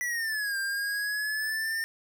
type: exponential two-way sweep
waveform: square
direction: down then up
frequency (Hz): 1975.5 to 1586 to 1813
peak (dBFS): -29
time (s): 0.01-1.84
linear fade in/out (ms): 0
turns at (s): 0.58
effects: none